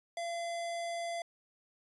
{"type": "tone", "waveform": "square", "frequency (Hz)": 682, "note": "F5", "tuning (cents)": -41, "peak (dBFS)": -36, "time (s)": [0.17, 1.22], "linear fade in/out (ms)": 2, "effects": ["resampled to 24000 Hz"]}